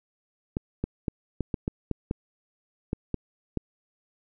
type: clicks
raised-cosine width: 3 ms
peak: -14 dBFS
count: 11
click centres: 0.569 / 0.84 / 1.082 / 1.407 / 1.542 / 1.679 / 1.913 / 2.111 / 2.931 / 3.143 / 3.573 s
effects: none